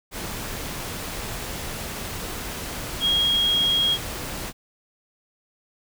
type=tone in noise; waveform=sine; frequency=3274 Hz; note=G#7; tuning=25 cents flat; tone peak=-18 dBFS; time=3-3.98 s; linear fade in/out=50 ms; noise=pink; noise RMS=-32 dBFS; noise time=0.11-4.53 s; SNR=+11 dB; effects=none